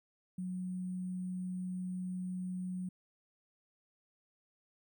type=tone with sample-and-hold; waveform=sine; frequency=182.9 Hz; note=F#3; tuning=20 cents flat; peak=-36 dBFS; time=0.38-2.89 s; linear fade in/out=5 ms; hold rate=8820 Hz; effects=none